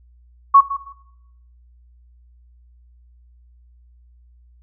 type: tone with echo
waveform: sine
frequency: 1108.7 Hz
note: C#6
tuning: in tune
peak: -5 dBFS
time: 0.54-0.61 s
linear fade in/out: 10 ms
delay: 160 ms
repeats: 2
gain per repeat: -14 dB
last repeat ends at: 0.93 s
effects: noise-tail reverb RT60 0.8 s tail -18 dB re dry + added 60 Hz sine -48 dBFS peak until 4.62 s